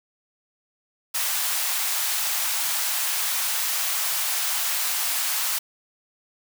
white high-pass noise, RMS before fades -25 dBFS, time 1.14-5.59 s, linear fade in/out 10 ms, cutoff 720 Hz, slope 24 dB/octave, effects none

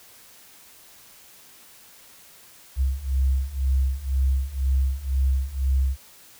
sine beating tone pair, 65.41 / 67.41 Hz, C2 / C#2, 0 / -48 cents, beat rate 2 Hz, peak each -24 / -22 dBFS, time 2.76-5.97 s, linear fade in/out 50 ms, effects white hiss -50 dBFS RMS until 6.39 s

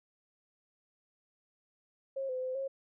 sine tone with pitch steps, 540 / 511 / 514 / 541 Hz, C#5 / C5 / C5 / C#5, -45 / -41 / -31 / -42 cents, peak -33 dBFS, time 2.16-2.68 s, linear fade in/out 10 ms, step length 130 ms, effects none

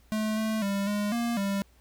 square tone with pitch steps, 216.1 / 218.9 / 198.6 / 206.3 / 235.3 / 198.1 Hz, A3 / A3 / G3 / G#3 / A#3 / G3, -31 / -9 / +23 / -11 / +16 / +18 cents, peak -27 dBFS, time 0.12-1.62 s, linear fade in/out 0 ms, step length 250 ms, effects added 60 Hz sine -58 dBFS peak until 1.8 s + pink hiss -64 dBFS RMS until 1.8 s

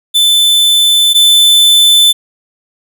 45% pulse tone pair in turn, 3520 / 3520 Hz, A7 / A7, 0 / 0 cents, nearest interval unison, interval 0 cents, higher neither, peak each -6 / -4 dBFS, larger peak second, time 0.14-1.14 / 1.14-2.13 s, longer first, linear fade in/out 20 ms, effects none

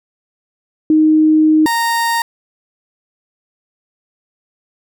sine / 30% pulse tone pair in turn, 311.1 / 927.9 Hz, D#4 / A#5, 0 / -8 cents, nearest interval octave + perfect fifth, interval 1892 cents, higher second, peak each -7 / -11 dBFS, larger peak first, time 0.9-1.66 / 1.66-2.22 s, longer first, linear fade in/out 2 ms, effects none

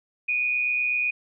sine tone pair together, 2347 / 2475 Hz, D7 / D#7, -2 / -10 cents, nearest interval minor second, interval 92 cents, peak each -32 / -22 dBFS, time 0.28-1.11 s, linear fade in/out 10 ms, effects none

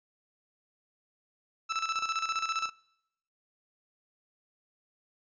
sawtooth tone with tremolo, 1318.5 Hz, E6, in tune, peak -24 dBFS, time 1.69-2.7 s, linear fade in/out 20 ms, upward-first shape square, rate 15 Hz, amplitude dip 65%, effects noise-tail reverb RT60 0.8 s tail -24 dB re dry + resampled to 16000 Hz

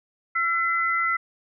sine tone pair together, 1352.2 / 2026 Hz, E6 / B6, +44 / +44 cents, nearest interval perfect fifth, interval 700 cents, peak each -23 / -24 dBFS, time 0.35-1.17 s, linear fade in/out 10 ms, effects none

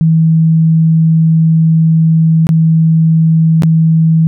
sine tone with dropouts, 161.5 Hz, E3, 35 cents flat, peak -5 dBFS, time 0.01-4.27 s, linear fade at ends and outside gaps 0 ms, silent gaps 2.469-2.491 / 3.622-3.634 s, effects none

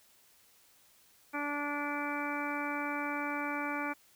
harmonic tone, 290.4 Hz, D4, 19 cents flat, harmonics 1 / 2 / 3 / 4 / 5 / 6 / 7 / 8, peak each -38 / -43 / -40 / -41 / -40 / -47 / -48 / -40 dBFS, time 1.33-3.94 s, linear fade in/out 20 ms, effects white hiss -64 dBFS RMS until 4.15 s

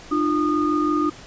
sine tone cluster, 301.1 / 347 / 1226 Hz, D4 / F4 / D#6, +43 / -11 / -26 cents, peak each -20 / -25 / -23 dBFS, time 0.11-1.1 s, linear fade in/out 10 ms, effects pink hiss -42 dBFS RMS until 1.26 s + resampled to 16000 Hz

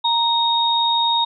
sine tone pair together, 932.3 / 3729 Hz, A#5 / A#7, 0 / 0 cents, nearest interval 2 octaves, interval 2400 cents, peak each -18 dBFS, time 0.04-1.25 s, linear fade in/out 10 ms, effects none

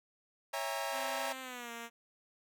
sawtooth chord, A# half-diminished seventh, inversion first, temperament equal with one note detuned, 554.4 / 659.3 / 811.2 / 932.3 Hz, C#5 / E5 / G#5 / A#5, 0 / 0 / -41 / 0 cents, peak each -37 dBFS, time 0.53-1.33 s, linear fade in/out 10 ms
5% pulse tone with pitch glide, 261.6 to 233.1 Hz, C4 to A#3, 0 to 0 cents, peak -31 dBFS, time 0.91-1.9 s, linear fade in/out 50 ms, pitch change -200 cents, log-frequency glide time 1.41-1.71 s
effects none

